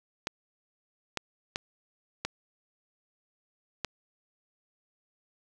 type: clicks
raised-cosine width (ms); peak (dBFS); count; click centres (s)
0.2; -13; 5; 0.271 / 1.173 / 1.559 / 2.25 / 3.847
effects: none